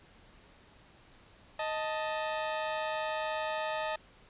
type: tone pair together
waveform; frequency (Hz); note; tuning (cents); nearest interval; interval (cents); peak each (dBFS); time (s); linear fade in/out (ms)
sawtooth; 625 / 881.8; D#5 / A5; +8 / +4; tritone; 596; -30 / -32; 1.59-3.96; 5
effects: pink hiss -59 dBFS RMS until 4.29 s + resampled to 8000 Hz